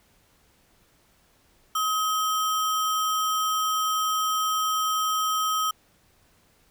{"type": "tone with sample-and-hold", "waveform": "sine", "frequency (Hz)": 1269, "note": "D#6", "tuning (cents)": 34, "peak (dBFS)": -22, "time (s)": [1.75, 5.71], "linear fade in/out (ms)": 5, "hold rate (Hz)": 4410, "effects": ["pink hiss -62 dBFS RMS until 6.7 s"]}